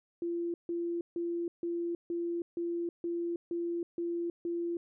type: tone bursts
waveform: sine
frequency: 342.2 Hz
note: F4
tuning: 35 cents flat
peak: -31 dBFS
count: 10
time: 0.22-4.77 s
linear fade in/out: 2 ms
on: 320 ms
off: 150 ms
effects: none